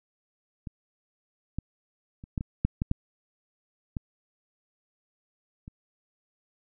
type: clicks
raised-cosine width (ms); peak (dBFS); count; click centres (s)
5; -24 / -18 / -30 / -16 / -20 / -10 / -14 / -12 / -19 / -29; 10; 0.672 / 1.586 / 2.239 / 2.378 / 2.409 / 2.65 / 2.819 / 2.914 / 3.968 / 5.679
effects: none